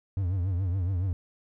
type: tone with vibrato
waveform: triangle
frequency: 92 Hz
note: F#2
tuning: 9 cents flat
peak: -23 dBFS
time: 0.17-1.13 s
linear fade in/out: 0 ms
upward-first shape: triangle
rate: 7.1 Hz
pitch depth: 150 cents each way
effects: none